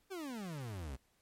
40% pulse exponential sweep, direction down, 400.9 to 61.4 Hz, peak -40 dBFS, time 0.1-0.97 s, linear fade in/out 20 ms, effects pink hiss -74 dBFS RMS until 1.21 s + MP3 64 kbps

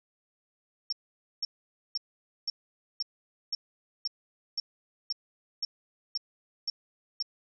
sine tone bursts, 5450 Hz, F8, 43 cents flat, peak -28 dBFS, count 13, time 0.9-7.225 s, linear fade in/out 2 ms, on 25 ms, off 500 ms, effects none

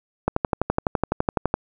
click train, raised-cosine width 1 ms, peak -5 dBFS, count 16, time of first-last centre 0.28-1.541 s, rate 11.9 Hz, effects none

